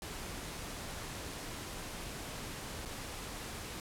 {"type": "noise with dropouts", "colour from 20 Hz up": "pink", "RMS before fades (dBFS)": -43, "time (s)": [0.02, 3.8], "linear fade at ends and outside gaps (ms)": 1, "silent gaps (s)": [2.852, 2.857], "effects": ["low-pass 12000 Hz 12 dB/octave"]}